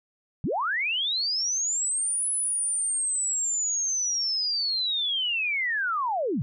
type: linear two-way sweep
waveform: sine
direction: up then down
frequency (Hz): 107.1 to 10220 to 107.1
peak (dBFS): -24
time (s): 0.44-6.42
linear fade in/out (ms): 0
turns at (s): 2.29
effects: none